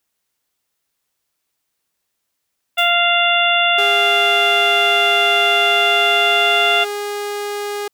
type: harmonic tone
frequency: 695 Hz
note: F5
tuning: 9 cents flat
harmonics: 1 / 2 / 3 / 4 / 5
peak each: -18 / -19 / -21 / -17 / -19 dBFS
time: 2.77-6.85 s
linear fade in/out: 20 ms
type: noise with exponential decay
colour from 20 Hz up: blue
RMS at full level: -29 dBFS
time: 2.78-3.01 s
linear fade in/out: 2 ms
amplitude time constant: 50 ms
type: tone with pitch glide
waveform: sawtooth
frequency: 406.5 to 411 Hz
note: G#4 to G#4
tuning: -37 to -18 cents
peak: -18 dBFS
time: 3.78-7.88 s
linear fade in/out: 5 ms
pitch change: +19 cents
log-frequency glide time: 5.44-6.58 s
effects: white hiss -74 dBFS RMS until 7.93 s